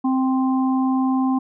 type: harmonic tone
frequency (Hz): 261.6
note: C4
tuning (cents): 0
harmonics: 1 / 3 / 4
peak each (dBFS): -17 / -27 / -29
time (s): 0.04-1.39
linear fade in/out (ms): 10
effects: none